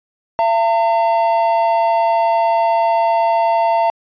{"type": "tone pair together", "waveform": "triangle", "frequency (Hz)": [677, 907.9], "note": ["E5", "A#5"], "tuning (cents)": [46, -46], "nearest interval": "perfect fourth", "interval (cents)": 508, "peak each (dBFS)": -13, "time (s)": [0.39, 3.9], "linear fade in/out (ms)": 0, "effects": ["resampled to 11025 Hz"]}